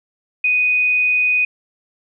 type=tone; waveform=sine; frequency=2489 Hz; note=D#7; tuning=in tune; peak=-13 dBFS; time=0.44-1.45 s; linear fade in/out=5 ms; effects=none